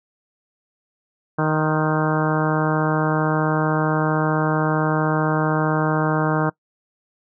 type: harmonic tone with a mistuned harmonic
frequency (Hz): 155.56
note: D#3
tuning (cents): 0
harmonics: 1 / 2 / 3 / 4 / 5 / 6 / 7 / 8 / 9 / 10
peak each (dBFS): -21 / -24 / -26 / -27 / -28 / -29 / -29 / -30 / -31 / -31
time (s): 1.38-6.5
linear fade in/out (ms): 10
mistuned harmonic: 7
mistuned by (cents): -30
effects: noise-tail reverb RT60 0.1 s tail -23 dB re dry